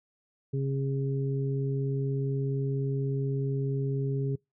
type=harmonic tone; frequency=136.6 Hz; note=C#3; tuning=25 cents flat; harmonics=1 / 2 / 3; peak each=-27 / -38 / -35 dBFS; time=0.53-4.36 s; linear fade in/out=10 ms; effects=noise-tail reverb RT60 0.2 s tail -26 dB re dry